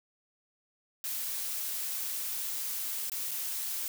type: noise with dropouts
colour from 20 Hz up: blue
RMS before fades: -35 dBFS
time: 1.04-3.88 s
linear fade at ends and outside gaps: 1 ms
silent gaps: 3.098-3.118 / 3.31-3.314 s
effects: none